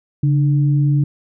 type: tone pair together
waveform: sine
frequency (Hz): 142.34 / 301.6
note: C#3 / D4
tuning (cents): +46 / +46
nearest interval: octave + minor second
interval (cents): 1300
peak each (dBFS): -12 / -24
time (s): 0.23-1.04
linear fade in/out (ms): 5
effects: none